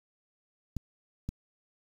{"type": "clicks", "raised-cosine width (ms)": 5, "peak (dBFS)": -21, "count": 2, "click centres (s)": [0.767, 1.29], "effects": ["8-bit"]}